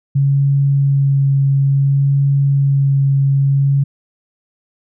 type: tone with vibrato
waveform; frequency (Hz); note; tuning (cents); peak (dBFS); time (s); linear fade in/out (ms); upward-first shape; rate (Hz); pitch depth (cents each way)
sine; 138.59; C#3; 0; -10; 0.15-3.84; 10; sine; 0.58; 11
effects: none